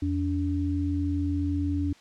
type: tone pair together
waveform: sine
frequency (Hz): 85.3 / 286.7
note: F2 / D4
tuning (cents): -40 / -42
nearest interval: octave + major sixth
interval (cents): 2098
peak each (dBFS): -27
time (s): 0.02-1.93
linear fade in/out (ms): 5
effects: white hiss -55 dBFS RMS until 2 s + low-pass 5000 Hz 12 dB/octave